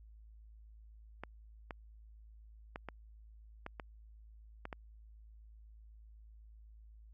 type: clicks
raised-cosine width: 0.5 ms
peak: -27 dBFS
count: 8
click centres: 1.236 / 1.708 / 2.759 / 2.887 / 3.664 / 3.798 / 4.654 / 4.728 s
effects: added 54 Hz sine -54 dBFS peak until 7.13 s + AAC 64 kbps